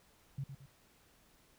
sine tone with echo, 136.9 Hz, C#3, 21 cents flat, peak -36 dBFS, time 0.38-0.44 s, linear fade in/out 5 ms, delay 110 ms, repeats 2, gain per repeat -8 dB, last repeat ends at 0.66 s, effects pink hiss -67 dBFS RMS until 1.58 s

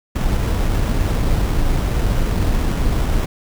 brown noise with sample-and-hold, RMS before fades -17 dBFS, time 0.15-3.26 s, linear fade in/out 10 ms, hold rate 4410 Hz, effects none

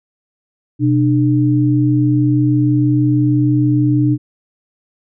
sine tone pair together, 126 / 299.7 Hz, B2 / D4, +35 / +35 cents, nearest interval octave + minor third, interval 1500 cents, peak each -13 dBFS, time 0.79-4.18 s, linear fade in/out 50 ms, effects none

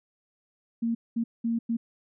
sine tone bursts at uneven times, 230.9 Hz, A#3, 16 cents flat, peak -24 dBFS, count 4, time 0.82-0.95 / 1.16-1.24 / 1.44-1.59 / 1.69-1.77 s, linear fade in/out 10 ms, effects none

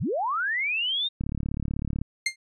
sine linear sweep, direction up, 63.1 to 3729 Hz, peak -24 dBFS, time 0-1.09 s, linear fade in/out 20 ms
click train, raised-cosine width 5 ms, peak -17 dBFS, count 30, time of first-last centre 1.21-2.016 s, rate 36 Hz
sawtooth tone with exponential decay, 2111 Hz, C7, 15 cents sharp, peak -16 dBFS, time 2.26-2.36 s, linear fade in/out 5 ms, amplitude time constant 20 ms
effects resampled to 22050 Hz

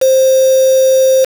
sine tone with quantisation, 526 Hz, C5, 9 cents sharp, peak -6 dBFS, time 0.01-1.25 s, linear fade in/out 10 ms, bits 3, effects none

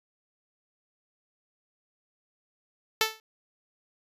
5% pulse tone with exponential decay, 440 Hz, A4, in tune, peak -7 dBFS, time 3.01-3.2 s, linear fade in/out 1 ms, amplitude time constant 41 ms, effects resampled to 32000 Hz

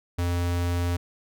square tone, 87.31 Hz, F2, in tune, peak -24 dBFS, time 0.18-0.97 s, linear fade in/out 10 ms, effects none

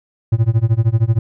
triangle tone with tremolo, 113.1 Hz, A2, 48 cents sharp, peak -6 dBFS, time 0.32-1.19 s, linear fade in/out 5 ms, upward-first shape sine, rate 13 Hz, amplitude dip 95%, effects none

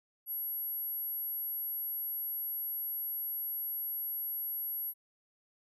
sine tone, 11550 Hz, F#9, 43 cents flat, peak -34 dBFS, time 0.26-4.94 s, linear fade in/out 50 ms, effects none

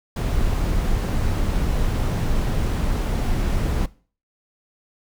brown noise, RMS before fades -21 dBFS, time 0.16-3.86 s, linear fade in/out 5 ms, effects noise-tail reverb RT60 0.4 s tail -20 dB re dry

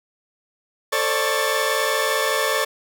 sawtooth tone cluster, 444.5 / 536 / 595 / 1116 / 1760 Hz, A4 / C5 / D5 / C#6 / A6, +18 / +42 / +22 / +11 / 0 cents, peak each -22 dBFS, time 0.92-2.65 s, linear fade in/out 10 ms, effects none

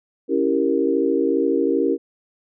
sine chord, C# diminished seventh, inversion none, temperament equal, 277.2 / 329.6 / 392 / 466.2 Hz, C#4 / E4 / G4 / Bb4, 0 / 0 / 0 / 0 cents, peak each -22 dBFS, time 0.28-1.98 s, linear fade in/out 50 ms, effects none

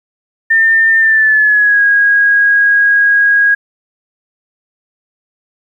sine tone with pitch glide, 1803 to 1643.8 Hz, A6 to G#6, +42 to -18 cents, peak -6 dBFS, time 0.5-3.55 s, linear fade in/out 10 ms, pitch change -160 cents, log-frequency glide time 0.98-1.82 s, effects 8-bit

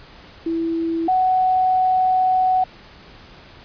sine tone pair in turn, 330.1 / 744.3 Hz, E4 / F#5, +2 / +10 cents, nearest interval octave + major second, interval 1408 cents, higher second, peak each -19 / -14 dBFS, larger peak second, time 0.46-1.08 / 1.08-2.64 s, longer second, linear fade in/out 5 ms, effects pink hiss -44 dBFS RMS until 3.64 s + resampled to 11025 Hz

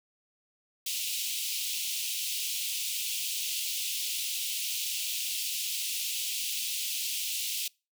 pink high-pass noise, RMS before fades -33 dBFS, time 0.86-7.68 s, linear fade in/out 5 ms, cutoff 2600 Hz, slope 48 dB/octave, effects noise-tail reverb RT60 0.3 s tail -26 dB re dry

